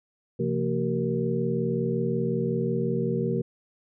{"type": "tone cluster", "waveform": "sine", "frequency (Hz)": [130.4, 170.5, 229, 381.2, 466.7], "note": ["C3", "F3", "A#3", "G4", "A#4"], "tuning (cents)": [-5, -41, -31, -48, 2], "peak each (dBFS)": -30, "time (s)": [0.39, 3.42], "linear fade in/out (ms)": 10, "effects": []}